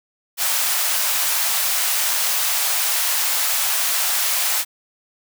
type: high-pass noise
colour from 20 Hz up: white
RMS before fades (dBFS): -20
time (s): 0.37-4.65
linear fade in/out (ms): 50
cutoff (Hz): 640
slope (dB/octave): 24
effects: none